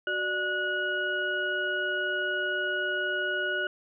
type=tone cluster; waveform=sine; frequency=370.9 / 596 / 1463 / 2904 Hz; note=F#4 / D5 / F#6 / F#7; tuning=+4 / +25 / -20 / -33 cents; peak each=-35 / -35 / -28 / -37 dBFS; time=0.07-3.67 s; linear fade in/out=2 ms; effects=none